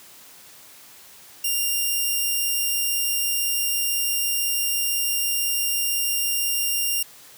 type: tone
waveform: 5% pulse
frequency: 2794 Hz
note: F7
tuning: in tune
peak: -12 dBFS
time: 1.44-7.03 s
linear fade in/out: 5 ms
effects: white hiss -47 dBFS RMS until 7.37 s + high-pass 80 Hz 12 dB/octave